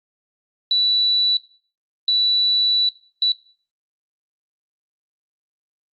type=tone bursts at uneven times; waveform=sine; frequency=3951 Hz; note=B7; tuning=in tune; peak=-14 dBFS; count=3; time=0.71-1.37 / 2.08-2.89 / 3.22-3.32 s; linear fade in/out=2 ms; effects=noise-tail reverb RT60 0.4 s tail -17 dB re dry + Opus 48 kbps